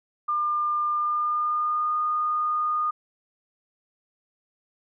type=tone with pitch glide; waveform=sine; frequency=1200 to 1225.2 Hz; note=D6 to D#6; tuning=+37 to -27 cents; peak=-22 dBFS; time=0.28-2.91 s; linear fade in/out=10 ms; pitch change=+36 cents; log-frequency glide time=0.92-1.96 s; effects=none